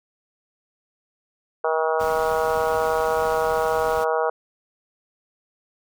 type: harmonic tone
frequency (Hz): 159.4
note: D#3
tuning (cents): +42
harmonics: 3 / 4 / 5 / 6 / 7 / 8 / 9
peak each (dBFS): -23 / -25 / -27 / -29 / -30 / -31 / -32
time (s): 1.64-4.3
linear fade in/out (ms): 5
type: noise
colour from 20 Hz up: pink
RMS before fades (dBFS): -37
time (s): 1.99-4.05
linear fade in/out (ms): 20
effects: none